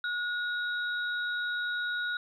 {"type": "tone pair together", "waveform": "sine", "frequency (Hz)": [1447, 3803], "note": ["F#6", "A#7"], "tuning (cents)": [-39, 34], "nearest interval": "octave + perfect fourth", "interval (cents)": 1673, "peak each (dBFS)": [-30, -38], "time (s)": [0.04, 2.17], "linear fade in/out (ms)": 2, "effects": ["11-bit"]}